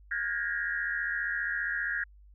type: tone cluster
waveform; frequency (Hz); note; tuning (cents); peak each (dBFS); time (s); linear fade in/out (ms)
sine; 1428 / 1629 / 1704 / 1881; F6 / G#6 / G#6 / A#6; +38 / -34 / +44 / +15; -37 / -32 / -37 / -35; 0.11-2.04; 5
effects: added 50 Hz sine -52 dBFS peak until 2.34 s